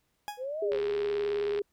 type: tone with exponential decay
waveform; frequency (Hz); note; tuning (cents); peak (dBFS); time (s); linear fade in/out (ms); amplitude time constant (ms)
40% pulse; 830.6; G#5; 0; -30; 0.28-0.46; 0; 39
type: exponential two-way sweep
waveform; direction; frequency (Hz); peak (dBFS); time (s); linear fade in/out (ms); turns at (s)
sine; up then down; 490 to 659.3 to 501; -32; 0.37-0.8; 50; 0.62
type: tone with vibrato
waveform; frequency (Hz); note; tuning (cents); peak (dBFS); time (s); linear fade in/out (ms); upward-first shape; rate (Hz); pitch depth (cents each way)
sine; 409.1; G#4; -26; -27; 0.62-1.62; 5; triangle; 19; 33
type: click train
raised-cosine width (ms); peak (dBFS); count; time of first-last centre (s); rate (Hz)
0.3; -24; 65; 0.72-1.59; 73.6
effects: pink hiss -75 dBFS RMS until 1.72 s